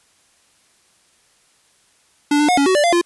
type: tone with pitch steps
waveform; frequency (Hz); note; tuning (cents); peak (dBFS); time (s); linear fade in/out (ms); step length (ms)
square; 291.8 / 297.1 / 723 / 280.6 / 374.9 / 588 / 690 / 346.3; D4 / D4 / F#5 / C#4 / F#4 / D5 / F5 / F4; -11 / +20 / -40 / +21 / +23 / +2 / -21 / -15; -13; 2.31-3.014; 5; 88
effects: white hiss -57 dBFS RMS until 3.05 s + resampled to 24000 Hz